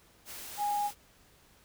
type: tone in noise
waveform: sine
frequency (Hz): 823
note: G#5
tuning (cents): -16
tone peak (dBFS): -28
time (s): 0.57-0.91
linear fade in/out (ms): 50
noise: white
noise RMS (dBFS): -44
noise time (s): 0.25-0.95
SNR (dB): +13
effects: pink hiss -62 dBFS RMS until 1.64 s